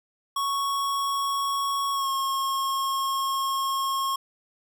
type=tone with pitch glide; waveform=square; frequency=1108.7 to 1082.8 Hz; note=C#6 to C#6; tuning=0 to -41 cents; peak=-25 dBFS; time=0.36-4.16 s; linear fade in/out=5 ms; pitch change=-41 cents; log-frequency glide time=1.93-2.09 s; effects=none